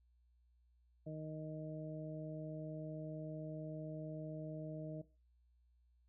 harmonic tone, 155.56 Hz, D#3, in tune, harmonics 1 / 2 / 3 / 4, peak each -45 / -50 / -54 / -49 dBFS, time 1.06-5.02 s, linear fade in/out 10 ms, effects noise-tail reverb RT60 0.3 s tail -17 dB re dry + added 60 Hz sine -69 dBFS peak until 6.08 s

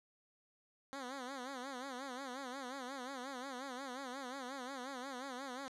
10% pulse tone with vibrato, 261.6 Hz, C4, in tune, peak -35 dBFS, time 0.93-5.68 s, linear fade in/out 0 ms, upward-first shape sine, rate 5.6 Hz, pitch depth 120 cents each way, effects low-pass 8000 Hz 12 dB/octave

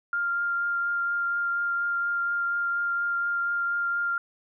sine tone with vibrato, 1396.9 Hz, F6, in tune, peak -24 dBFS, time 0.13-4.18 s, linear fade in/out 2 ms, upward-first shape triangle, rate 4.2 Hz, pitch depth 12 cents each way, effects none

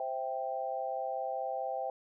sine chord, C major, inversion none, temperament equal, 523.3 / 659.3 / 784 Hz, C5 / E5 / G5, 0 / 0 / 0 cents, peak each -38 / -38 / -36 dBFS, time 0-1.9 s, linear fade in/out 2 ms, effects none

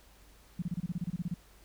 sine tone bursts, 174.61 Hz, F3, in tune, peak -30 dBFS, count 13, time 0.59-1.342 s, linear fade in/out 5 ms, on 32 ms, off 28 ms, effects added 50 Hz sine -59 dBFS peak until 1.64 s + pink hiss -61 dBFS RMS until 1.64 s

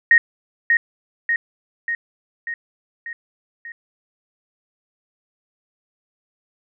sine tone with echo, 1864.7 Hz, A#6, in tune, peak -8 dBFS, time 0.11-0.18 s, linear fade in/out 2 ms, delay 590 ms, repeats 6, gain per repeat -4 dB, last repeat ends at 3.72 s, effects none

